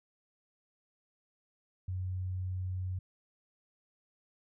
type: tone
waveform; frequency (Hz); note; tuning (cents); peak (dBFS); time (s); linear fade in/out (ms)
sine; 92.3; F#2; -4; -33; 1.88-2.99; 5
effects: none